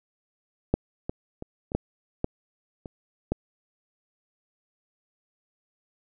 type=clicks; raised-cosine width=2 ms; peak=-7 / -16 / -22 / -24 / -10 / -11 / -24 / -11 dBFS; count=8; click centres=0.74 / 1.095 / 1.424 / 1.719 / 1.75 / 2.244 / 2.858 / 3.32 s; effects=none